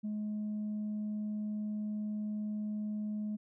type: tone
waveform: sine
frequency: 211.2 Hz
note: G#3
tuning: 29 cents sharp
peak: -32 dBFS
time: 0.03-3.37 s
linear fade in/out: 20 ms
effects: tanh soft clip ceiling -32 dBFS